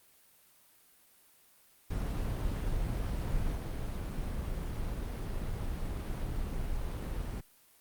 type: noise with level steps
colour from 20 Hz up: brown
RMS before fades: -33 / -35 dBFS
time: 1.9-7.41 s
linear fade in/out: 10 ms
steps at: 3.54 s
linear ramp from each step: 20 ms
effects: white hiss -63 dBFS RMS until 7.8 s + Opus 32 kbps